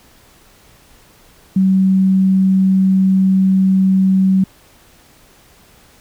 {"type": "tone", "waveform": "sine", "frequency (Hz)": 190.1, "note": "F#3", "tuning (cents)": 47, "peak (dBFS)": -9, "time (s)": [1.56, 4.44], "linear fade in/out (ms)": 5, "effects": ["pink hiss -48 dBFS RMS until 6 s"]}